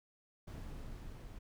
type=noise with level ramp; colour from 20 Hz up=brown; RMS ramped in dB=-45 to -49 dBFS; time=0.47-1.39 s; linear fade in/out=10 ms; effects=none